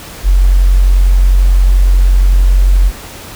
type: tone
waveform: sine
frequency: 45.58 Hz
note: F#1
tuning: 25 cents flat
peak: -4 dBFS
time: 0.23-2.92 s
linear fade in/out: 50 ms
effects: pink hiss -30 dBFS RMS until 3.35 s